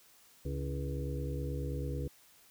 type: harmonic tone with a mistuned harmonic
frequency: 69.3 Hz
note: C#2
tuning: in tune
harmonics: 1 / 2 / 4 / 5 / 6 / 7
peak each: -37 / -38 / -44 / -47 / -46 / -44 dBFS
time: 0.45-2.08 s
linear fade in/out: 5 ms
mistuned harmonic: 5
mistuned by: -68 cents
effects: white hiss -62 dBFS RMS until 2.5 s